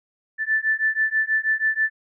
sine beating tone pair, 1756 / 1762.2 Hz, A6 / A6, -4 / +2 cents, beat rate 6.2 Hz, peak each -22 dBFS, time 0.38-1.9 s, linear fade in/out 50 ms, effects none

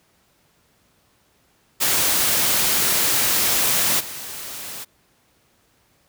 white noise with level steps, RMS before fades -19 / -33 dBFS, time 1.8-4.85 s, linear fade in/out 20 ms, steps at 3.99 s, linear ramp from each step 20 ms, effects pink hiss -61 dBFS RMS until 6.08 s + high-pass 60 Hz 12 dB/octave

